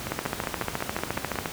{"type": "two click trains", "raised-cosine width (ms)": 0.5, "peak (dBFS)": [-15, -11], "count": [8, 20], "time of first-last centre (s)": [[0.07, 1.357], [0.12, 1.458]], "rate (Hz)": [5.44, 14.2], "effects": ["pink hiss -36 dBFS RMS until 1.52 s", "high-pass 60 Hz 12 dB/octave"]}